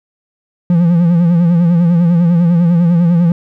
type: tone with vibrato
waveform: triangle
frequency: 171.5 Hz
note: F3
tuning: 31 cents flat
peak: -5 dBFS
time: 0.7-3.32 s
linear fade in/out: 2 ms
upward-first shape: sine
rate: 10 Hz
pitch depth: 67 cents each way
effects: none